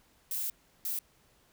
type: noise bursts at uneven times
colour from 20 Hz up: violet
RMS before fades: -34 dBFS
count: 2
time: 0.31-0.5 / 0.85-0.99 s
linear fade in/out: 2 ms
effects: pink hiss -66 dBFS RMS until 1.52 s